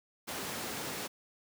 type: high-pass noise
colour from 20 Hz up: pink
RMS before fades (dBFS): -39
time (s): 0.27-1.08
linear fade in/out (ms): 20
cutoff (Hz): 180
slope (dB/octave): 12
effects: none